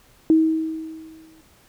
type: tone with exponential decay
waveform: sine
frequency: 319.2 Hz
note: D#4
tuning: 44 cents sharp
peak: -10 dBFS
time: 0.3-1.41 s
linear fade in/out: 1 ms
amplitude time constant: 240 ms
effects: pink hiss -55 dBFS RMS until 1.68 s